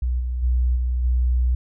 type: tone with level steps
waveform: sine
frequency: 61.74 Hz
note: B1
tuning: in tune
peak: -19 / -22 / -16 / -19 / -16 dBFS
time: 0.02-1.55 s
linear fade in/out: 5 ms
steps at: 0.19 / 0.42 / 0.75 / 1.03 s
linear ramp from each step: 20 ms
effects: none